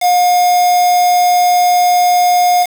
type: tone with quantisation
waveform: triangle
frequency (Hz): 715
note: F5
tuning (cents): +41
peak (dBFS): -6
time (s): 0-2.67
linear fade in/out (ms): 50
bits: 3
effects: none